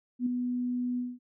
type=tone with ADSR envelope; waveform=sine; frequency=246.9 Hz; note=B3; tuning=in tune; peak=-23 dBFS; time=0.19-1.19 s; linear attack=72 ms; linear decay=5 ms; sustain=-5 dB; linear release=210 ms; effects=none